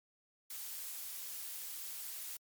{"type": "noise", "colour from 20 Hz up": "blue", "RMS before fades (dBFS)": -44, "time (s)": [0.5, 2.37], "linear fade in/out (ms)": 5, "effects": ["MP3 96 kbps"]}